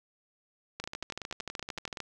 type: two click trains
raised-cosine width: 0.2 ms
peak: -19 / -21 dBFS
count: 17 / 13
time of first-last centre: 0.8-2.003 / 0.84-1.972 s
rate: 13.3 / 10.6 Hz
effects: none